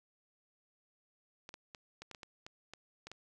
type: clicks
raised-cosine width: 0.2 ms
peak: -30 dBFS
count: 11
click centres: 1.491 / 1.541 / 1.748 / 2.02 / 2.113 / 2.148 / 2.232 / 2.465 / 2.736 / 3.07 / 3.116 s
effects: none